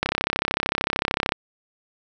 click train, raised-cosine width 0.3 ms, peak -4 dBFS, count 44, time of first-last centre 0.03-1.321 s, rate 33.3 Hz, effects none

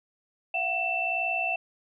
sine tone cluster, 680 / 742 / 2669 Hz, F5 / F#5 / E7, -46 / +5 / +21 cents, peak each -33 / -32 / -27 dBFS, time 0.54-1.56 s, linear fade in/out 5 ms, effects none

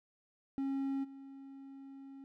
triangle tone with level steps, 272.3 Hz, C#4, 31 cents flat, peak -31 / -46 dBFS, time 0.58-2.24 s, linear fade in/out 0 ms, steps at 1.03 s, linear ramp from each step 20 ms, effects none

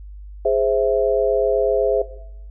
sine chord, Ab augmented, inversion none, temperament equal, 415.3 / 523.3 / 659.3 Hz, Ab4 / C5 / E5, 0 / 0 / 0 cents, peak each -19 dBFS, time 0.45-2.02 s, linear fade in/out 5 ms, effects noise-tail reverb RT60 0.8 s tail -17 dB re dry + added 50 Hz sine -34 dBFS peak until 2.5 s

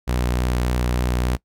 sawtooth tone with vibrato, 61.3 Hz, B1, 12 cents flat, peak -15 dBFS, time 0.07-1.37 s, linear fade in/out 20 ms, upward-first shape sine, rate 3.4 Hz, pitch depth 14 cents each way, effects noise-tail reverb RT60 0.1 s tail -22 dB re dry

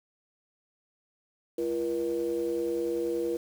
triangle ring-modulated tone, 69.2 Hz, C#2, 2 cents flat, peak -22 dBFS, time 1.58-3.37 s, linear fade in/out 5 ms, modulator 410 Hz, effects 8-bit

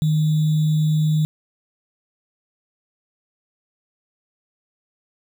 sine tone with sample-and-hold, 154.7 Hz, D#3, 10 cents flat, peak -15 dBFS, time 0.02-1.25 s, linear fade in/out 0 ms, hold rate 3675 Hz, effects none

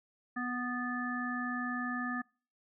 harmonic tone with a mistuned harmonic, 246.3 Hz, B3, 5 cents flat, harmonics 1 / 3 / 5 / 7, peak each -36 / -44 / -40 / -38 dBFS, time 0.36-2.22 s, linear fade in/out 10 ms, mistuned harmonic 7, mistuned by +20 cents, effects noise-tail reverb RT60 0.4 s tail -26 dB re dry

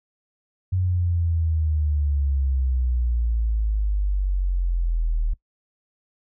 sine exponential sweep, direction down, 93.3 to 38.69 Hz, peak -19 dBFS, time 0.72-5.34 s, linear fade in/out 10 ms, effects noise-tail reverb RT60 0.1 s tail -21 dB re dry

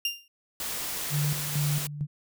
30% pulse tone with exponential decay, 2794 Hz, F7, in tune, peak -20 dBFS, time 0.05-0.28 s, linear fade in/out 2 ms, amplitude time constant 48 ms
white noise, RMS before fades -33 dBFS, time 0.6-1.87 s, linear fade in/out 2 ms
sine tone with tremolo, 146.83 Hz, D3, in tune, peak -24 dBFS, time 1.1-2.07 s, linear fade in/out 50 ms, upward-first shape square, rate 2.2 Hz, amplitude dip 70%
effects none

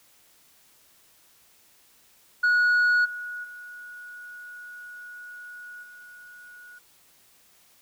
sine tone with level steps, 1458 Hz, F#6, 26 cents flat, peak -15 / -32 / -39 / -44 dBFS, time 2.43-6.79 s, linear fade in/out 10 ms, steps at 3.04 / 3.43 / 5.82 s, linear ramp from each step 20 ms, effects tanh soft clip ceiling -17 dBFS + white hiss -59 dBFS RMS until 7.81 s

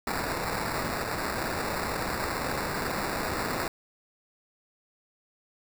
white noise with sample-and-hold, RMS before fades -31 dBFS, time 0.07-3.68 s, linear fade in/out 2 ms, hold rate 3150 Hz, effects none

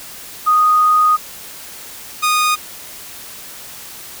sine / sawtooth tone pair in turn, 1241 / 1234.1 Hz, D#6 / D#6, -5 / -15 cents, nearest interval unison, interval 10 cents, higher first, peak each -9 dBFS, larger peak neither, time 0.46-1.17 / 2.22-2.56 s, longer first, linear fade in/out 20 ms, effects white hiss -34 dBFS RMS until 4.2 s

